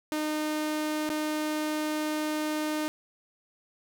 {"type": "tone with dropouts", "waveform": "sawtooth", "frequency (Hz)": 306, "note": "D#4", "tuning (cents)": -29, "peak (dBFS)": -24, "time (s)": [0.12, 2.88], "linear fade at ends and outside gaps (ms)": 0, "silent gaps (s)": [1.092, 1.101], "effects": []}